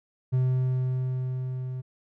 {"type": "tone with level ramp", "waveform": "triangle", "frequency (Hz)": 128.4, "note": "C3", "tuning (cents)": -32, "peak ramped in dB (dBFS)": [-18, -29], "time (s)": [0.32, 1.82], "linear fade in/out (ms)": 20, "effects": []}